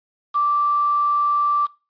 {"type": "tone with quantisation", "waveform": "sine", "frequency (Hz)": 1170, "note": "D6", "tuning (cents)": -7, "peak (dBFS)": -16, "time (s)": [0.34, 1.67], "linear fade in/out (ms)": 20, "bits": 6, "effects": ["noise-tail reverb RT60 0.3 s tail -20 dB re dry", "resampled to 11025 Hz"]}